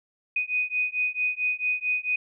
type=beating tone pair; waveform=sine; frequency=2489 / 2493.5 Hz; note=D#7 / D#7; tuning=0 / +3 cents; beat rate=4.5 Hz; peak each=-27 dBFS; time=0.36-2.16 s; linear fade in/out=5 ms; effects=none